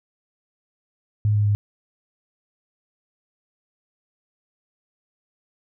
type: tone with pitch steps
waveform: sine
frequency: 105.3 / 104.15 / 103.01 Hz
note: G#2 / G#2 / G#2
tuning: +24 / +5 / -14 cents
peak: -16 dBFS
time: 1.25-1.55 s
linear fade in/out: 0 ms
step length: 100 ms
effects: none